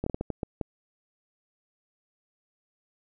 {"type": "slowing click train", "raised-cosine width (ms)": 2, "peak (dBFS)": -16, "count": 8, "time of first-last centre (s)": [0.04, 0.612], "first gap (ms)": 24, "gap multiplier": 1.4, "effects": []}